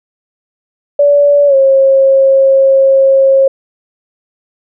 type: tone with pitch glide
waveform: sine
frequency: 575 to 539.6 Hz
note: D5 to C#5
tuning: -37 to -47 cents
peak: -4 dBFS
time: 0.99-3.48 s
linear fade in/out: 5 ms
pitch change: -110 cents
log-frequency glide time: 1.47-1.55 s
effects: none